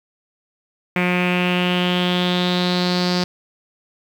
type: tone with low-pass filter sweep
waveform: sawtooth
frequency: 179.2 Hz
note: F3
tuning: 45 cents sharp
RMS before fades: -19 dBFS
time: 0.96-3.24 s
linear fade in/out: 2 ms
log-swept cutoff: 2300 to 4800 Hz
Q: 5.6
effects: 7-bit